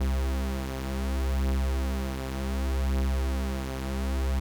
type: beating tone pair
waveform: 45% pulse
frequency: 66 / 66.67 Hz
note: C2 / C2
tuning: +16 / +33 cents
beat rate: 0.67 Hz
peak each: -32 / -27 dBFS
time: 0-4.4 s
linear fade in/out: 10 ms
effects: none